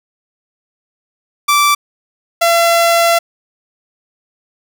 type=tone pair in turn; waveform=sawtooth; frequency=1166 / 678 Hz; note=D6 / E5; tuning=-13 / +49 cents; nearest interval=major sixth; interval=938 cents; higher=first; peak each=-5 dBFS; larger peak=neither; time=1.48-1.75 / 2.41-3.19 s; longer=second; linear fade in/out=10 ms; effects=none